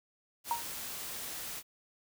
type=noise; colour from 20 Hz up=white; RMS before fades=-41 dBFS; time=0.44-1.63 s; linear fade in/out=50 ms
type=tone with exponential decay; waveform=sine; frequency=938 Hz; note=A#5; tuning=11 cents sharp; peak=-25 dBFS; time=0.51-0.67 s; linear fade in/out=1 ms; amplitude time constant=34 ms
effects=none